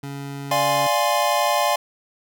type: tone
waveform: 25% pulse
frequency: 140 Hz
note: C#3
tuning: 18 cents sharp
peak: -26 dBFS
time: 0.03-0.87 s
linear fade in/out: 5 ms
type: chord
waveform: square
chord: D half-diminished seventh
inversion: none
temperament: equal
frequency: 587.3 / 698.5 / 830.6 / 1046.5 Hz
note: D5 / F5 / Ab5 / C6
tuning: 0 / 0 / 0 / 0 cents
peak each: -24 dBFS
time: 0.51-1.76 s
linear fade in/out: 5 ms
effects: none